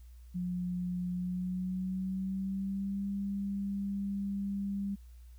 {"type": "tone with pitch glide", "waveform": "sine", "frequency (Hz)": [179.1, 198.72], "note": ["F3", "G3"], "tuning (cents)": [44, 24], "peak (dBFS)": -32, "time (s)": [0.34, 4.96], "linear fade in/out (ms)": 20, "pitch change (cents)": 180, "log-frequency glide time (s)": [1.13, 3.05], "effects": ["added 60 Hz sine -49 dBFS peak until 5.38 s", "white hiss -70 dBFS RMS until 5.38 s"]}